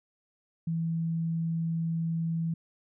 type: tone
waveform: sine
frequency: 164.7 Hz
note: E3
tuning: 1 cent flat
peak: -27 dBFS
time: 0.67-2.54 s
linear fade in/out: 5 ms
effects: none